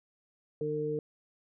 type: harmonic tone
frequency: 151.1 Hz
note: D3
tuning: 50 cents sharp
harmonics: 1 / 2 / 3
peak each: -38 / -39 / -31 dBFS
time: 0.61-0.99 s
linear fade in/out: 2 ms
effects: none